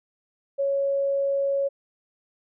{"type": "tone", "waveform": "sine", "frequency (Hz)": 554.4, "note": "C#5", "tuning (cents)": 0, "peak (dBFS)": -21, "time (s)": [0.58, 1.69], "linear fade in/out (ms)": 20, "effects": []}